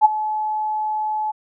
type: tone with ADSR envelope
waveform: sine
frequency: 858 Hz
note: A5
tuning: 44 cents flat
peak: -5 dBFS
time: 0.01-1.32 s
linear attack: 40 ms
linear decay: 18 ms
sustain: -15 dB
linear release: 17 ms
effects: none